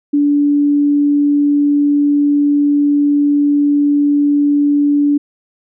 sine tone, 289.3 Hz, D4, 26 cents flat, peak -9 dBFS, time 0.13-5.18 s, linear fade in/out 10 ms, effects none

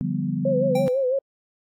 sine chord, G dominant seventh, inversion second, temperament equal, 146.83 / 174.61 / 196 / 246.9 Hz, D3 / F3 / G3 / B3, 0 / 0 / 0 / 0 cents, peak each -28 dBFS, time 0.01-0.88 s, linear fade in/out 0 ms
sine tone with vibrato, 523.3 Hz, C5, in tune, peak -19 dBFS, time 0.45-1.19 s, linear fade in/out 5 ms, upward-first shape sine, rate 6 Hz, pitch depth 84 cents each way
square tone with exponential decay, 784 Hz, G5, in tune, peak -26 dBFS, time 0.75-1.05 s, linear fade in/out 5 ms, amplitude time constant 65 ms
effects AAC 64 kbps

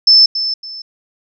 sine tone with echo, 5274 Hz, E8, in tune, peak -4 dBFS, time 0.07-0.26 s, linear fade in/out 5 ms, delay 280 ms, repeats 2, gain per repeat -11 dB, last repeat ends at 0.82 s, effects none

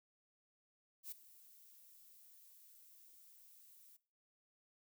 violet noise with ADSR envelope, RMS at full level -45 dBFS, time 1.03-3.97 s, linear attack 84 ms, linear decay 13 ms, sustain -18 dB, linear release 12 ms, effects noise-tail reverb RT60 0.4 s tail -19 dB re dry

